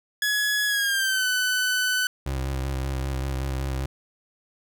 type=tone with pitch glide; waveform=sawtooth; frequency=1687 to 1502.9 Hz; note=G#6 to F#6; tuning=+27 to +27 cents; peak=-18 dBFS; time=0.22-2.07 s; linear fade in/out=2 ms; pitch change=-200 cents; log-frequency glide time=0.66-1.27 s
type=tone with vibrato; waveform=30% pulse; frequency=66.6 Hz; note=C2; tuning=31 cents sharp; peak=-23 dBFS; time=2.26-3.86 s; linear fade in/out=5 ms; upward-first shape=square; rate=5.2 Hz; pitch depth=26 cents each way
effects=none